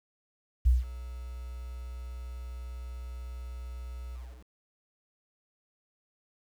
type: tone with ADSR envelope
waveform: sine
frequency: 61.8 Hz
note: B1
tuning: 2 cents sharp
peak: -16 dBFS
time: 0.65-4.47 s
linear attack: 18 ms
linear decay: 170 ms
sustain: -21 dB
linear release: 320 ms
effects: tanh soft clip ceiling -13 dBFS + 9-bit